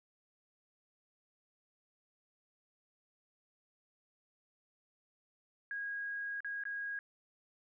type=tone with dropouts; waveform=sine; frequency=1641 Hz; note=G#6; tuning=21 cents flat; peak=-37 dBFS; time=5.71-6.99 s; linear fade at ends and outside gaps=1 ms; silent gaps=6.405-6.446 / 6.637-6.653 s; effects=none